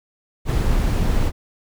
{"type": "noise", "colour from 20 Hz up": "brown", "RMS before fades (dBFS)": -18, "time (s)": [0.45, 1.32], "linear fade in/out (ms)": 50, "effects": []}